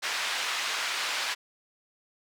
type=band-pass noise; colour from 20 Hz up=pink; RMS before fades=-31 dBFS; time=0.02-1.35 s; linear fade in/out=20 ms; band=1300 to 5200 Hz; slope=12 dB/octave; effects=none